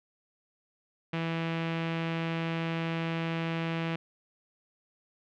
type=tone with low-pass filter; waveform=sawtooth; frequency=164.81 Hz; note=E3; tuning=in tune; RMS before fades=-32 dBFS; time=1.13-3.96 s; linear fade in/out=5 ms; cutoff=2700 Hz; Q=2.2; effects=none